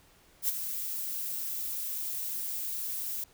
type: noise with ADSR envelope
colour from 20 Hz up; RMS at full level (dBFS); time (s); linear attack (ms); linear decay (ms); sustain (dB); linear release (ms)
violet; -26; 0.42-3.24; 66; 20; -9; 4
effects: pink hiss -61 dBFS RMS until 3.33 s